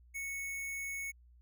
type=tone with sample-and-hold; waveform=sine; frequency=2211 Hz; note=C#7; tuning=5 cents flat; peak=-37 dBFS; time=0.14-1.12 s; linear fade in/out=20 ms; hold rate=8820 Hz; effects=added 60 Hz sine -58 dBFS peak until 1.41 s